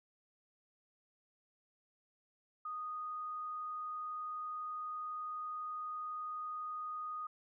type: tone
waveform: sine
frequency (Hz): 1239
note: D#6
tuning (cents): -8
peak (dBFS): -39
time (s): 2.65-7.27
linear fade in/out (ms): 5
effects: none